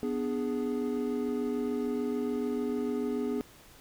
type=chord; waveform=triangle; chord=G# diminished; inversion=first; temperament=equal; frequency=246.9 / 293.7 / 415.3 Hz; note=B3 / D4 / G#4; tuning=0 / 0 / 0 cents; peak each=-30 / -34 / -31 dBFS; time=0.03-3.41 s; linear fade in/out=0 ms; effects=pink hiss -55 dBFS RMS until 3.8 s